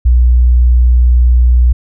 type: tone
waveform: sine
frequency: 60.9 Hz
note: B1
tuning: 24 cents flat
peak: -4 dBFS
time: 0.05-1.73 s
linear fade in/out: 10 ms
effects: none